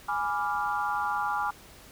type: chord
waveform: sine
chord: G# diminished seventh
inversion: none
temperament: equal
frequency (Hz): 830.6 / 987.8 / 1174.7 / 1396.9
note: G#5 / B5 / D6 / F6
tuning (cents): 0 / 0 / 0 / 0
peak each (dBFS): -30 / -34 / -32 / -33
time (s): 0.08-1.51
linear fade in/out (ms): 10
effects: pink hiss -51 dBFS RMS until 1.91 s